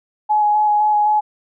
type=tone with vibrato; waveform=sine; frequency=842 Hz; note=G#5; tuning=24 cents sharp; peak=-12 dBFS; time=0.29-1.21 s; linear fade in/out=20 ms; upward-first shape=square; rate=3.9 Hz; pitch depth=12 cents each way; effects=none